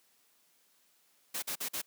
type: noise bursts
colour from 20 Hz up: white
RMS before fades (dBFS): -36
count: 4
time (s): 1.34-1.818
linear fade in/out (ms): 10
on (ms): 85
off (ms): 46
effects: white hiss -69 dBFS RMS until 1.86 s + high-pass 150 Hz 12 dB/octave